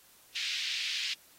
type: band-pass noise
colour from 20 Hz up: white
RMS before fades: -35 dBFS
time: 0.35-1.14 s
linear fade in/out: 10 ms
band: 2300 to 4400 Hz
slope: 24 dB/octave
effects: white hiss -60 dBFS RMS until 1.38 s + AAC 48 kbps